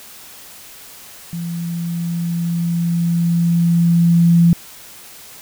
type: tone with level ramp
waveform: sine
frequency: 170 Hz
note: F3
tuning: 46 cents flat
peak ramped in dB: -22 to -7 dBFS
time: 1.33-4.53 s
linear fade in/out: 0 ms
effects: white hiss -39 dBFS RMS until 5.41 s